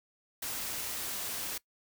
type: noise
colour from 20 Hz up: white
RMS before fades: -37 dBFS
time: 0.42-1.58 s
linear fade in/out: 5 ms
effects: noise-tail reverb RT60 0.1 s tail -21 dB re dry